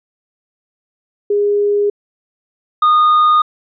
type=tone pair in turn; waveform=sine / triangle; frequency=409.9 / 1228.3 Hz; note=G#4 / D#6; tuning=-23 / -23 cents; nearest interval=octave + perfect fifth; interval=1900 cents; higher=second; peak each=-11 / -6 dBFS; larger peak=second; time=1.3-1.9 / 2.82-3.42 s; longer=neither; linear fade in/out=5 ms; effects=resampled to 11025 Hz